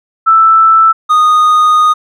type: tone pair in turn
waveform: sine / triangle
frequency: 1322 / 1236.8 Hz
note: E6 / D#6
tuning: +5 / -11 cents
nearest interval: minor second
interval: 116 cents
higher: first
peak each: -3 dBFS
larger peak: neither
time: 0.26-0.93 / 1.09-1.94 s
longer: second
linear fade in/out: 20 ms
effects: none